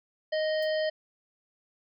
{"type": "harmonic tone", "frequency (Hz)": 622.3, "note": "D#5", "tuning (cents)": 0, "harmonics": [1, 3, 5, 7, 8], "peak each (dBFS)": [-26, -36, -40, -43, -44], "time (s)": [0.32, 0.9], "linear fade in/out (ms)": 10}
{"type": "noise with exponential decay", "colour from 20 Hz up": "blue", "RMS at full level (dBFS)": -45, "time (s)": [0.62, 0.7], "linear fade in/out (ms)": 5, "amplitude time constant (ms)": 17}
{"effects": []}